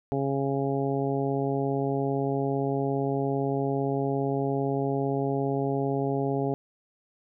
harmonic tone, 137.6 Hz, C#3, 12 cents flat, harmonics 1 / 2 / 3 / 4 / 5 / 6, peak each -30 / -30 / -29 / -36 / -34 / -37 dBFS, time 0.12-6.54 s, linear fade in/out 0 ms, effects none

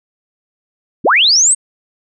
sine linear sweep, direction up, 115 to 8560 Hz, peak -7 dBFS, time 1.04-1.55 s, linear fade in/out 20 ms, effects none

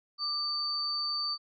sine tone pair together, 1194 / 4574 Hz, D6 / D8, +28 / -47 cents, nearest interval octave + major seventh, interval 2325 cents, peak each -38 / -30 dBFS, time 0.18-1.38 s, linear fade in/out 50 ms, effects none

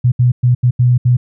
sine tone bursts at uneven times, 123.47 Hz, B2, in tune, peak -7 dBFS, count 6, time 0.04-0.12 / 0.19-0.32 / 0.43-0.55 / 0.63-0.71 / 0.79-0.98 / 1.05-1.17 s, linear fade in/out 10 ms, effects none

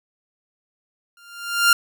sawtooth tone with exponential growth, 1396.9 Hz, F6, in tune, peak -6 dBFS, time 1.17-1.73 s, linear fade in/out 2 ms, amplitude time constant 120 ms, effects none

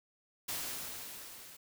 white noise with level ramp, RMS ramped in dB -37 to -53 dBFS, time 0.48-1.57 s, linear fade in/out 10 ms, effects none

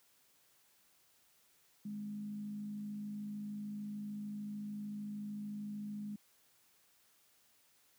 sine tone with frequency modulation, 207.7 Hz, G#3, in tune, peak -40 dBFS, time 1.85-6.16 s, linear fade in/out 5 ms, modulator 53.4 Hz, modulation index 0.27, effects white hiss -70 dBFS RMS until 7.98 s + high-pass 60 Hz 12 dB/octave

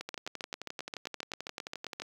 two click trains, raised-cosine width 0.2 ms, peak -20 / -21 dBFS, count 16 / 23, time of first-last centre 0.01-1.999 / 0.09-2.02 s, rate 7.54 / 11.4 Hz, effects high-pass 150 Hz 12 dB/octave + 8-bit

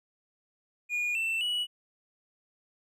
triangle tone with pitch steps, 2439 / 2675 / 2934 Hz, D#7 / E7 / F#7, -35 / +25 / -15 cents, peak -26 dBFS, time 0.89-1.67 s, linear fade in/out 50 ms, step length 260 ms, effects none

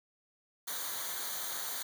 white noise with comb filter, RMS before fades -38 dBFS, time 0.67-1.83 s, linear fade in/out 10 ms, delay 0.38 ms, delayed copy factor -0.75, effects none

